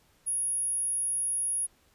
sine tone, 10440 Hz, E9, 18 cents flat, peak -27 dBFS, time 0.26-1.67 s, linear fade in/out 20 ms, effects pink hiss -65 dBFS RMS until 1.94 s + resampled to 32000 Hz

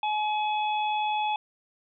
harmonic tone, 849 Hz, G#5, 38 cents sharp, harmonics 1 / 3 / 4, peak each -25 / -35 / -37 dBFS, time 0.03-1.36 s, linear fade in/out 2 ms, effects none

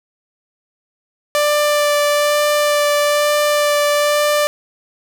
sawtooth tone with vibrato, 589 Hz, D5, 5 cents sharp, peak -9 dBFS, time 1.35-4.47 s, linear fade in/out 0 ms, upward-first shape sine, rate 1.1 Hz, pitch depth 10 cents each way, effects none

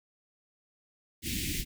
pink band-stop noise, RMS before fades -33 dBFS, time 1.22-1.65 s, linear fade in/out 50 ms, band 350 to 2000 Hz, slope 48 dB/octave, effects none

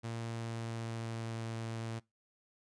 sawtooth tone with pitch glide, 115.1 to 113.58 Hz, A#2 to A#2, -22 to -45 cents, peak -34 dBFS, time 0.03-2 s, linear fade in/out 20 ms, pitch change -23 cents, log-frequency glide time 0.21-1.48 s, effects noise-tail reverb RT60 0.2 s tail -22 dB re dry + resampled to 22050 Hz

